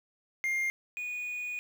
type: tone pair in turn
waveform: triangle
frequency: 2116 / 2464 Hz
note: C7 / D#7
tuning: +19 / -17 cents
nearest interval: minor third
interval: 264 cents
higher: second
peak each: -26 / -32 dBFS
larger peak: first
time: 0.44-0.7 / 0.97-1.59 s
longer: second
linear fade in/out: 0 ms
effects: 9-bit